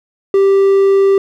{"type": "tone", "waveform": "triangle", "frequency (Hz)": 392, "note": "G4", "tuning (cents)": 0, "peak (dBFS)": -5, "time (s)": [0.34, 1.18], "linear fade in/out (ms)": 2, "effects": []}